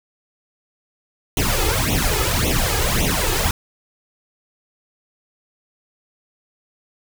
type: noise with flanger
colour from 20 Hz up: pink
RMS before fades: -19 dBFS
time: 1.37-3.51 s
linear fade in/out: 2 ms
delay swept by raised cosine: 0.31 to 2.41 ms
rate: 1.8 Hz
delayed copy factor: +1
effects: none